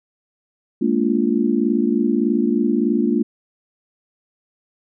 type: chord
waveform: sine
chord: Bb dominant seventh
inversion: third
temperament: just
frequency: 209.8 / 233.1 / 291.4 / 349.6 Hz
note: Ab3 / Bb3 / D4 / F4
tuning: +18 / 0 / -13 / +2 cents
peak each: -22 / -19 / -21 / -22 dBFS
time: 0.81-3.23 s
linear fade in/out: 10 ms
effects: none